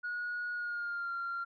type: tone with pitch glide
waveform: sine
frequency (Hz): 1451 to 1382.3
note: F#6 to F6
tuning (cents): -34 to -18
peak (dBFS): -33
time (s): 0.03-1.45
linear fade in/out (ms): 20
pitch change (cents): -84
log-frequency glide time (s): 0.53-1.12
effects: tanh soft clip ceiling -31 dBFS